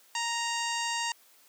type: harmonic tone with a mistuned harmonic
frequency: 932.3 Hz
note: A#5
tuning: in tune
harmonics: 1 / 2 / 3 / 4 / 5 / 6 / 7 / 8 / 9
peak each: -33 / -36 / -36 / -42 / -39 / -43 / -42 / -40 / -45 dBFS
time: 0.15-1.12 s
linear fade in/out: 2 ms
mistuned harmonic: 8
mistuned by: -28 cents
effects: white hiss -60 dBFS RMS until 1.48 s + high-pass 300 Hz 12 dB/octave